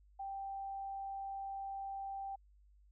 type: tone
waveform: sine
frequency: 784 Hz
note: G5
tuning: in tune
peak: -40 dBFS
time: 0.19-2.36 s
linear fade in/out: 10 ms
effects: added 50 Hz sine -62 dBFS peak until 2.91 s